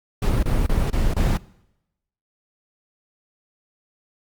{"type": "noise bursts", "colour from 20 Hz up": "brown", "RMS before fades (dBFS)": -19, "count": 5, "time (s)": [0.22, 1.374], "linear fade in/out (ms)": 5, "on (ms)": 210, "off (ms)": 26, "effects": ["noise-tail reverb RT60 0.9 s tail -22 dB re dry", "Opus 48 kbps"]}